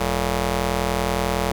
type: ring-modulated tone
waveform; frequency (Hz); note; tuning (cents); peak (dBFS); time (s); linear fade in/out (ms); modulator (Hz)
10% pulse; 130.81; C3; 0; -9; 0-1.52; 5; 307
effects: none